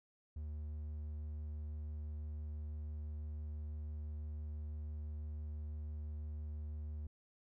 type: tone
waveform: triangle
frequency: 75.5 Hz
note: D2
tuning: 48 cents sharp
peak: -39 dBFS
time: 0.36-7.07 s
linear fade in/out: 5 ms
effects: none